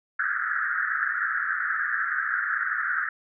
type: band-pass noise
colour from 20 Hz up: white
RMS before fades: -27 dBFS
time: 0.19-3.09 s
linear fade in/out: 5 ms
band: 1300 to 1800 Hz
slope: 96 dB/octave
effects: none